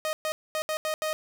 sawtooth tone bursts at uneven times, 622.3 Hz, D#5, in tune, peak -23 dBFS, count 6, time 0.05-0.13 / 0.25-0.32 / 0.55-0.62 / 0.69-0.77 / 0.85-0.94 / 1.02-1.13 s, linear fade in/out 0 ms, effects none

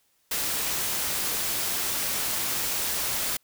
white noise, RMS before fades -28 dBFS, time 0.31-3.37 s, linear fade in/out 5 ms, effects white hiss -68 dBFS RMS until 3.43 s

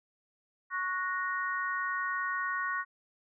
sine chord, F# major, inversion second, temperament equal with one note detuned, 1108.7 / 1468.1 / 1864.7 Hz, C#6 / F#6 / A#6, 0 / -14 / 0 cents, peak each -34 / -35 / -35 dBFS, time 0.7-2.85 s, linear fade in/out 50 ms, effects none

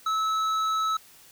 sine tone with hard clipping, 1300 Hz, E6, 24 cents flat, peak -25 dBFS, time 0.06-0.97 s, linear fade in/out 5 ms, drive 8 dB, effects white hiss -53 dBFS RMS until 1.31 s

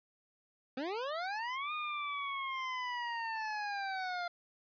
25% pulse linear two-way sweep, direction up then down, 246.9 to 1232 to 693 Hz, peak -32 dBFS, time 0.77-4.28 s, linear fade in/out 5 ms, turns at 1.73 s, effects resampled to 11025 Hz + 12-bit

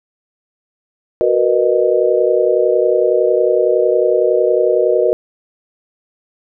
sine chord, B major seventh, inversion second, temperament just, 370.4 / 463 / 493.9 / 617.4 Hz, F#4 / A#4 / B4 / D#5, +2 / -12 / 0 / -14 cents, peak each -16 dBFS, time 1.21-5.13 s, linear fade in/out 0 ms, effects none

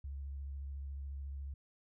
sine tone with vibrato, 69.3 Hz, C#2, in tune, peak -40 dBFS, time 0.04-1.54 s, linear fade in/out 5 ms, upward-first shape sine, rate 14 Hz, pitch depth 31 cents each way, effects none

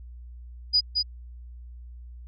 sine tone with echo, 4933 Hz, D#8, 16 cents flat, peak -17 dBFS, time 0.73-0.81 s, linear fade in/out 20 ms, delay 220 ms, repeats 1, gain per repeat -4 dB, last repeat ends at 1.03 s, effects added 60 Hz sine -40 dBFS peak until 2.27 s

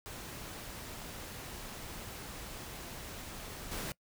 pink noise with level steps, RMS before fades -45 / -39 dBFS, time 0.06-3.92 s, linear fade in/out 0 ms, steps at 3.71 s, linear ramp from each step 10 ms, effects noise-tail reverb RT60 0.1 s tail -24 dB re dry

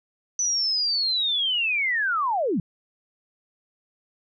sine linear sweep, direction down, 6010 to 145.3 Hz, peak -21 dBFS, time 0.39-2.6 s, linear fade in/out 2 ms, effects none

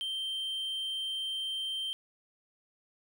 triangle tone, 3136 Hz, G7, in tune, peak -31 dBFS, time 0.01-1.93 s, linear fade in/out 0 ms, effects none

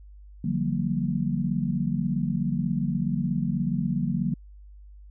sine chord, G minor seventh, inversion second, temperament equal with one note detuned, 146.83 / 174.61 / 191.3 / 233.1 Hz, D3 / F3 / G3 / Bb3, 0 / 0 / -42 / 0 cents, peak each -29 dBFS, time 0.44-4.34 s, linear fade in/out 5 ms, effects added 50 Hz sine -44 dBFS peak until 5.1 s

